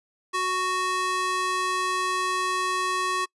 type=tone with high-pass filter; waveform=square; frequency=370 Hz; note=F#4; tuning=in tune; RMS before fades=-26 dBFS; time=0.33-3.26 s; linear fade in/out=20 ms; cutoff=850 Hz; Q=1.8; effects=noise-tail reverb RT60 0.1 s tail -26 dB re dry + resampled to 24000 Hz